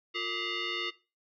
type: tone with frequency modulation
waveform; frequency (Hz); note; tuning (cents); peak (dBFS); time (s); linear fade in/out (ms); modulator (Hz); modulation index
sine; 355.4; F4; +30; -31; 0.14-0.91; 20; 814; 4.4
effects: noise-tail reverb RT60 0.3 s tail -18 dB re dry